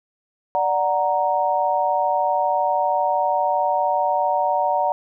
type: chord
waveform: sine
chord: D augmented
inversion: none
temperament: equal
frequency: 587.3 / 740 / 932.3 Hz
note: D5 / F#5 / A#5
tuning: 0 / 0 / 0 cents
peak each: -23 / -21 / -21 dBFS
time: 0.55-4.92 s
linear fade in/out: 0 ms
effects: none